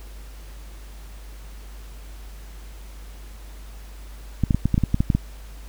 clicks, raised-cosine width 5 ms, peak -6 dBFS, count 11, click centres 4.437 / 4.508 / 4.546 / 4.656 / 4.743 / 4.779 / 4.837 / 4.944 / 5.005 / 5.102 / 5.15 s, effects added 50 Hz sine -37 dBFS peak until 5.68 s + pink hiss -49 dBFS RMS until 5.68 s

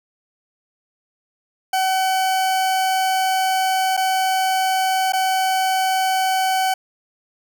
40% pulse tone with dropouts, 757 Hz, F#5, 39 cents sharp, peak -16 dBFS, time 1.73-6.74 s, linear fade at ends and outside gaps 5 ms, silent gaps 3.968-3.974 / 5.123-5.133 s, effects none

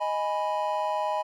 triangle chord, G# minor, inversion second, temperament equal, 622.3 / 830.6 / 987.8 Hz, D#5 / G#5 / B5, 0 / 0 / 0 cents, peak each -28 dBFS, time 0-1.23 s, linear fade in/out 20 ms, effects none

